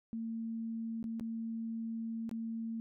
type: tone with dropouts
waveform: sine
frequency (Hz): 226.6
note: A#3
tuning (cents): -49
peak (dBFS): -36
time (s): 0.13-2.8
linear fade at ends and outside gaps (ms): 0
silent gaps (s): 1.028-1.041 / 1.197-1.209 / 2.293-2.313
effects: none